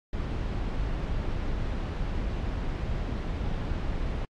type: noise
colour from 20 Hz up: brown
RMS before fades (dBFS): -30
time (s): 0.13-4.25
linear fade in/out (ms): 2
effects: low-pass 4000 Hz 12 dB/octave + AAC 64 kbps